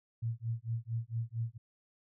sine tone with tremolo, 115.1 Hz, A#2, 22 cents flat, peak -30 dBFS, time 0.22-1.58 s, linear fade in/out 10 ms, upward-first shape sine, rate 4.4 Hz, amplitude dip 100%, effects none

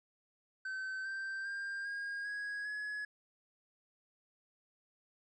triangle tone with pitch steps, 1536 / 1565.6 / 1595.7 / 1626.4 / 1657.7 / 1689.6 Hz, G6 / G6 / G6 / G#6 / G#6 / G#6, -36 / -3 / +30 / -37 / -4 / +29 cents, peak -36 dBFS, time 0.65-3.05 s, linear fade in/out 5 ms, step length 400 ms, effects resampled to 22050 Hz

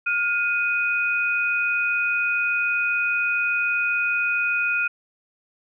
sine tone pair together, 1417 / 2492 Hz, F6 / D#7, +25 / +2 cents, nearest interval minor seventh, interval 977 cents, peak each -23 / -22 dBFS, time 0.06-4.88 s, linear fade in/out 10 ms, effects none

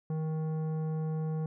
sine tone with tanh clipping, 157.4 Hz, D#3, 20 cents sharp, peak -32 dBFS, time 0.1-1.46 s, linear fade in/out 2 ms, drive 12 dB, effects none

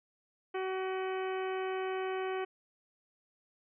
harmonic tone with a mistuned harmonic, 377.2 Hz, F#4, 33 cents sharp, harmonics 1 / 2 / 3 / 4 / 5 / 6 / 7 / 8, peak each -34 / -40 / -44 / -46 / -48 / -50 / -51 / -52 dBFS, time 0.54-2.45 s, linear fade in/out 10 ms, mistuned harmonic 7, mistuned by -66 cents, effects none

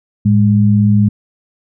sine tone pair together, 108.65 / 205.1 Hz, A2 / G#3, -21 / -21 cents, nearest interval major seventh, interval 1100 cents, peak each -10 dBFS, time 0.25-1.09 s, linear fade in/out 10 ms, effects none

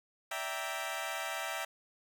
15% pulse chord, E half-diminished seventh, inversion third, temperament equal with one note detuned, 583.6 / 659.3 / 784 / 932.3 Hz, D5 / E5 / G5 / Bb5, -11 / 0 / 0 / 0 cents, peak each -38 / -33 / -34 / -37 dBFS, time 0.31-1.65 s, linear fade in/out 5 ms, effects none

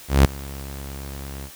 sawtooth tone with ADSR envelope, 68.7 Hz, C#2, 15 cents flat, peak -5 dBFS, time 0.08-1.51 s, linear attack 170 ms, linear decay 4 ms, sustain -23 dB, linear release 69 ms, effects white hiss -43 dBFS RMS until 1.55 s

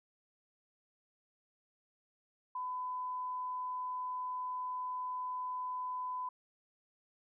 sine tone, 1005 Hz, B5, 30 cents sharp, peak -36 dBFS, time 2.55-6.29 s, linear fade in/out 5 ms, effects none

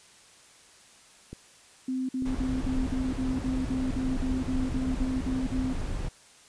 click train, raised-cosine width 3 ms, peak -26 dBFS, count 4, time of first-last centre 1.33-4.009 s, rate 1.12 Hz
sine tone bursts, 258.8 Hz, C4, 19 cents flat, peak -27 dBFS, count 15, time 1.88-5.73 s, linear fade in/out 5 ms, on 210 ms, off 50 ms
brown noise, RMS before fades -32 dBFS, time 2.25-6.09 s, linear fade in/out 10 ms
effects white hiss -55 dBFS RMS until 6.48 s + resampled to 22050 Hz

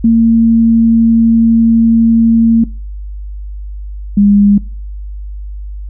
sine tone pair in turn, 228 / 203.1 Hz, A#3 / G#3, -38 / -38 cents, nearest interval major second, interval 200 cents, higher first, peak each -4 dBFS, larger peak neither, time 0.04-2.64 / 4.17-4.58 s, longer first, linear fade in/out 5 ms, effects noise-tail reverb RT60 0.4 s tail -23 dB re dry + added 50 Hz sine -21 dBFS peak until 5.89 s

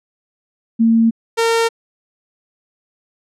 sine / sawtooth tone pair in turn, 227.4 / 458 Hz, A#3 / A#4, -43 / -31 cents, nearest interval octave, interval 1212 cents, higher second, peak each -9 dBFS, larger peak neither, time 0.79-1.11 / 1.37-1.69 s, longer neither, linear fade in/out 20 ms, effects low-pass 9000 Hz 12 dB/octave

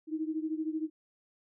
sine beating tone pair, 311.1 / 324.1 Hz, D#4 / E4, 0 / -29 cents, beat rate 13 Hz, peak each -33 / -36 dBFS, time 0.07-0.9 s, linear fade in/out 50 ms, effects none

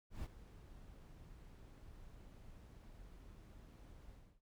brown noise with ADSR envelope, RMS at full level -43 dBFS, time 0.1-4.41 s, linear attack 140 ms, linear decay 32 ms, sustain -14 dB, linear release 300 ms, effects none

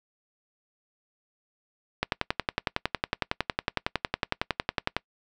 click train, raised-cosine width 0.3 ms, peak -8 dBFS, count 33, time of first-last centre 2.03-4.966 s, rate 10.9 Hz, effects noise-tail reverb RT60 0.1 s tail -24 dB re dry

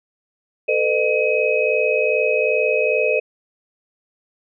sine tone cluster, 441.5 / 504 / 608 / 2536 Hz, A4 / B4 / D#5 / D#7, +6 / +35 / -40 / +32 cents, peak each -21 dBFS, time 0.68-3.2 s, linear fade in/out 10 ms, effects none

